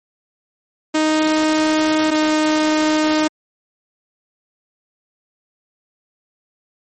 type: tone pair in turn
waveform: sawtooth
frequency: 311 / 308.7 Hz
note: D#4 / D#4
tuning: -1 / -14 cents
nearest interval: unison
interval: 13 cents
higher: first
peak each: -10 dBFS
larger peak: neither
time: 0.94-2.11 / 2.11-3.28 s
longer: neither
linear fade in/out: 10 ms
effects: MP3 32 kbps